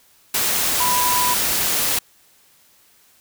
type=tone in noise; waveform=sine; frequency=988 Hz; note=B5; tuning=in tune; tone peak=-19 dBFS; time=0.8-1.34 s; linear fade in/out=5 ms; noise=white; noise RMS=-20 dBFS; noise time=0.34-1.99 s; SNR=-2 dB; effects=white hiss -55 dBFS RMS until 3.2 s

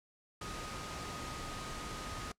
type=tone in noise; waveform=sine; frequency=1244.5 Hz; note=D#6; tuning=in tune; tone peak=-47 dBFS; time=0.41-2.32 s; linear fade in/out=5 ms; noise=pink; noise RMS=-43 dBFS; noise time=0.41-2.32 s; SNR=-7 dB; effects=noise-tail reverb RT60 0.1 s tail -22 dB re dry + low-pass 8000 Hz 12 dB/octave

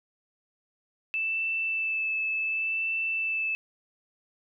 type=tone with vibrato; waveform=sine; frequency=2637 Hz; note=E7; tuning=in tune; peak=-26 dBFS; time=1.14-3.55 s; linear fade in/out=0 ms; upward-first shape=sine; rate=0.68 Hz; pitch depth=16 cents each way; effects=none

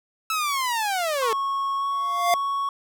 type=linear sweep; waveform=sawtooth; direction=down; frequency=1318.5 to 427.9 Hz; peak=-19 dBFS; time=0.3-1.33 s; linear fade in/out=2 ms
type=tone with pitch glide; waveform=triangle; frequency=1100 to 1111.5 Hz; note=C#6 to C#6; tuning=-14 to +4 cents; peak=-21 dBFS; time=1.22-2.69 s; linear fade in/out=2 ms; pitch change=+18 cents; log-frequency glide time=1.77-1.86 s
type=tone with exponential growth; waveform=square; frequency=698.5 Hz; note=F5; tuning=in tune; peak=-16 dBFS; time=1.91-2.34 s; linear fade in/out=1 ms; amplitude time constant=92 ms
effects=none

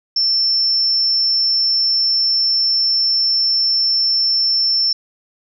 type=tone; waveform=sine; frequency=5370 Hz; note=E8; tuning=31 cents sharp; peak=-13 dBFS; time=0.16-4.93 s; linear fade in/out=5 ms; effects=none

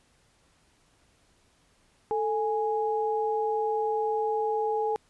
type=tone pair together; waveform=sine; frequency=440.5 / 830.6 Hz; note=A4 / G#5; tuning=+2 / 0 cents; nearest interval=major seventh; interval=1098 cents; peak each=-27 / -28 dBFS; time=2.11-4.96 s; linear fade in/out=0 ms; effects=pink hiss -65 dBFS RMS until 5.09 s + resampled to 24000 Hz

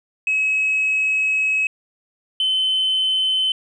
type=tone pair in turn; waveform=sine; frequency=2563 / 3057 Hz; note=E7 / G7; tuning=-49 / -44 cents; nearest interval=minor third; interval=305 cents; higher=second; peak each=-15 dBFS; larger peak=neither; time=0.27-1.67 / 2.4-3.52 s; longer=first; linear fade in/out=2 ms; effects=tanh soft clip ceiling -13 dBFS

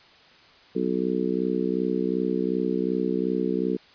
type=harmonic tone; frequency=62.7 Hz; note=B1; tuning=27 cents sharp; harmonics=3 / 4 / 5 / 6 / 7; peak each=-29 / -29 / -29 / -29 / -29 dBFS; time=0.75-3.77 s; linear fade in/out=10 ms; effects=white hiss -53 dBFS RMS until 3.94 s + resampled to 11025 Hz

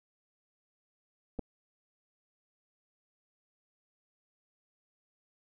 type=clicks; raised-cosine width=2 ms; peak=-28 / -22 dBFS; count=2; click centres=1.389 / 1.393 s; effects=none

